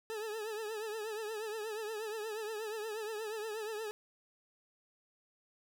40% pulse tone with vibrato, 433.2 Hz, A4, 27 cents flat, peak -37 dBFS, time 0.1-3.91 s, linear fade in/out 0 ms, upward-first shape triangle, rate 8.4 Hz, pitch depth 92 cents each way, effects none

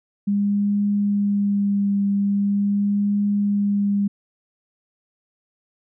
sine tone with vibrato, 202 Hz, G#3, 48 cents flat, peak -17 dBFS, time 0.27-4.08 s, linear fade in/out 10 ms, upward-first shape triangle, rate 0.42 Hz, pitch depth 19 cents each way, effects none

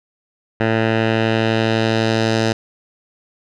10% pulse tone with low-pass filter sweep, 112 Hz, A2, 31 cents sharp, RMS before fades -17 dBFS, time 0.6-2.53 s, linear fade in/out 5 ms, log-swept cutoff 2200 to 5300 Hz, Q 1.5, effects none

